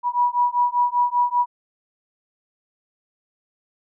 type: beating tone pair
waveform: sine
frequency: 970 / 975.1 Hz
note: B5 / B5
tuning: -31 / -22 cents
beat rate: 5.1 Hz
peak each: -20 dBFS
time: 0.03-1.46 s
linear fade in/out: 50 ms
effects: none